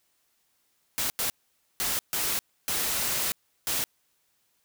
white noise bursts at uneven times, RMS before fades -28 dBFS, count 6, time 0.98-1.1 / 1.19-1.3 / 1.8-1.99 / 2.13-2.39 / 2.68-3.32 / 3.67-3.84 s, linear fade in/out 0 ms, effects white hiss -71 dBFS RMS until 4.64 s

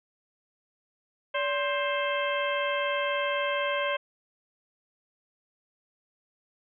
harmonic tone with a mistuned harmonic, 527 Hz, C5, 12 cents sharp, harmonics 1 / 2 / 3 / 4 / 5 / 6, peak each -29 / -32 / -34 / -35 / -36 / -37 dBFS, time 1.34-3.97 s, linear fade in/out 10 ms, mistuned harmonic 1, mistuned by +150 cents, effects none

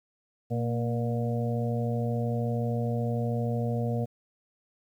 harmonic tone with a mistuned harmonic, 118.8 Hz, A#2, 33 cents sharp, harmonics 1 / 2 / 4 / 5 / 6, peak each -28 / -32 / -34 / -38 / -39 dBFS, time 0.5-4.06 s, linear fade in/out 20 ms, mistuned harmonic 2, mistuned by -42 cents, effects 10-bit

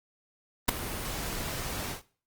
pink noise with ADSR envelope, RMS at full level -17 dBFS, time 0.68-2.02 s, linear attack 11 ms, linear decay 5 ms, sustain -18 dB, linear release 120 ms, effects noise-tail reverb RT60 0.4 s tail -18 dB re dry + Opus 32 kbps

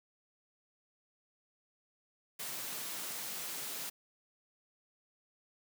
white high-pass noise, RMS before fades -41 dBFS, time 2.39-3.9 s, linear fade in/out 10 ms, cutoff 120 Hz, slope 96 dB/octave, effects none

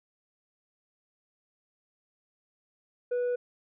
sine tone with tanh clipping, 490 Hz, B4, 14 cents flat, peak -27 dBFS, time 3.11-3.36 s, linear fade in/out 10 ms, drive 3 dB, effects none

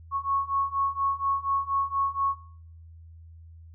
sine beating tone pair, 1100 / 1104.2 Hz, C#6 / C#6, -14 / -7 cents, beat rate 4.2 Hz, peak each -28 / -27 dBFS, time 0.11-2.36 s, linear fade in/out 50 ms, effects noise-tail reverb RT60 0.6 s tail -21 dB re dry + added 82 Hz sine -45 dBFS peak until 3.74 s

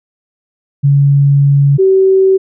sine tone pair in turn, 140.9 / 382.2 Hz, C#3 / G4, +29 / -44 cents, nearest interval octave + perfect fourth, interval 1727 cents, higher second, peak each -5 dBFS, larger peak neither, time 0.83-1.78 / 1.78-2.38 s, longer first, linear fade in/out 20 ms, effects none

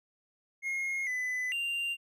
triangle tone with pitch steps, 2149 / 2004 / 2783 Hz, C7 / B6 / F7, +46 / +25 / -7 cents, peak -29 dBFS, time 0.62-1.97 s, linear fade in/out 50 ms, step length 450 ms, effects none

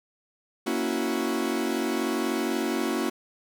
40% pulse chord, F# dominant seventh, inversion first, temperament equal, 233.1 / 277.2 / 329.6 / 370 Hz, A#3 / C#4 / E4 / F#4, 0 / 0 / 0 / 0 cents, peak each -30 dBFS, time 0.66-3.1 s, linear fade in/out 10 ms, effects none

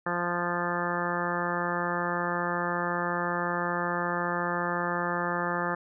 harmonic tone, 174.61 Hz, F3, in tune, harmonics 1 / 2 / 3 / 4 / 5 / 6 / 7 / 8 / 9 / 10, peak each -35 / -36 / -35 / -38 / -35 / -37 / -34 / -39 / -38 / -35 dBFS, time 0.06-5.75 s, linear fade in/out 5 ms, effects none

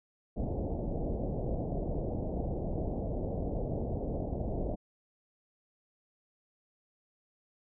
pink low-pass noise, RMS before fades -34 dBFS, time 0.36-4.76 s, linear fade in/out 20 ms, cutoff 710 Hz, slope 48 dB/octave, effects none

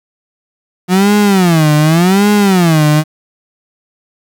35% pulse tone with vibrato, 176.8 Hz, F3, 22 cents sharp, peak -5 dBFS, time 0.88-3.04 s, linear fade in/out 50 ms, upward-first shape sine, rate 0.87 Hz, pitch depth 280 cents each way, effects 7-bit

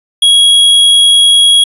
square tone, 3315 Hz, G#7, 4 cents flat, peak -4 dBFS, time 0.22-1.64 s, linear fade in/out 5 ms, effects resampled to 24000 Hz

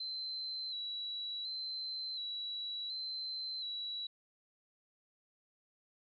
sine tone with vibrato, 4000 Hz, B7, 21 cents sharp, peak -38 dBFS, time 0-4.07 s, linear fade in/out 5 ms, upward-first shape square, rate 0.69 Hz, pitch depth 37 cents each way, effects none

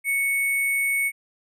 sine tone with sample-and-hold, 2217 Hz, C#7, in tune, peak -20 dBFS, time 0.04-1.12 s, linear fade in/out 50 ms, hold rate 11025 Hz, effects resampled to 32000 Hz

